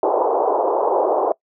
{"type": "band-pass noise", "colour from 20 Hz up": "pink", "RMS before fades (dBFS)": -18, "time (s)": [0.03, 1.32], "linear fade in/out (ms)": 2, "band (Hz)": [370, 980], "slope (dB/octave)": 48, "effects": ["noise-tail reverb RT60 0.1 s tail -23 dB re dry"]}